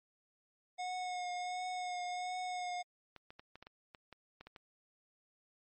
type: tone with vibrato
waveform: square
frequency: 725 Hz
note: F#5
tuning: 35 cents flat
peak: -38 dBFS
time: 0.78-2.83 s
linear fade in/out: 20 ms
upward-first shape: triangle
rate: 1.4 Hz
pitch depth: 24 cents each way
type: clicks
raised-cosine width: 0.3 ms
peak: -35 dBFS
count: 11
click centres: 3.163 / 3.305 / 3.395 / 3.556 / 3.626 / 3.669 / 3.948 / 4.127 / 4.41 / 4.47 / 4.562 s
effects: MP3 32 kbps